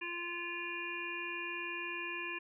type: harmonic tone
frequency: 346.4 Hz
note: F4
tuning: 14 cents flat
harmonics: 1 / 3 / 5 / 7 / 8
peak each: -46 / -46 / -44 / -41 / -45 dBFS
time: 0.01-2.39 s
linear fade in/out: 10 ms
effects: none